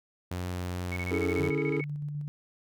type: tone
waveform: sawtooth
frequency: 89.7 Hz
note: F2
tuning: 47 cents sharp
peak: -28 dBFS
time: 0.31-1.5 s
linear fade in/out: 5 ms
type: tone bursts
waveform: sine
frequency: 2218 Hz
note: C#7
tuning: in tune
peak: -34 dBFS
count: 13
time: 0.92-1.84 s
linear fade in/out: 0 ms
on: 44 ms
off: 29 ms
type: chord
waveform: triangle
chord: A major seventh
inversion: first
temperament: equal with one note detuned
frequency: 277.2 / 329.6 / 415.3 / 448.2 Hz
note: C#4 / E4 / G#4 / A4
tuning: 0 / 0 / 0 / +32 cents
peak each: -32 / -31 / -30 / -32 dBFS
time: 1.11-1.81 s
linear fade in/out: 5 ms
type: tone with tremolo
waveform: sine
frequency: 146.83 Hz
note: D3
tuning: in tune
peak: -31 dBFS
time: 1.39-2.28 s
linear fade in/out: 0 ms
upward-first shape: square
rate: 7.9 Hz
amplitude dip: 25%
effects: none